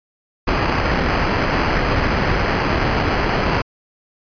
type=noise with sample-and-hold; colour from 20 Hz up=pink; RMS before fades=-18 dBFS; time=0.47-3.62 s; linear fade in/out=10 ms; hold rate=3675 Hz; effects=resampled to 11025 Hz